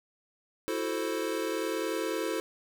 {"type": "chord", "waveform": "square", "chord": "F# half-diminished seventh", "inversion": "third", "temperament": "equal", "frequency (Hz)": [329.6, 370, 440, 523.3], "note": ["E4", "F#4", "A4", "C5"], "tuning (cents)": [0, 0, 0, 0], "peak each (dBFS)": [-35, -38, -35, -37], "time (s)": [0.68, 2.4], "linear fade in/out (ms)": 0, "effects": ["11-bit"]}